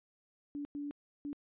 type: tone bursts at uneven times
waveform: sine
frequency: 288.7 Hz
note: D4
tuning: 30 cents flat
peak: -37 dBFS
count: 3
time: 0.55-0.65 / 0.75-0.91 / 1.25-1.33 s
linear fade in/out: 0 ms
effects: resampled to 8000 Hz